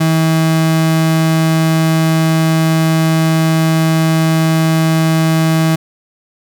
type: tone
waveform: 35% pulse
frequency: 160.9 Hz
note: E3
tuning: 42 cents flat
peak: -8 dBFS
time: 0-5.76 s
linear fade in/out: 10 ms
effects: none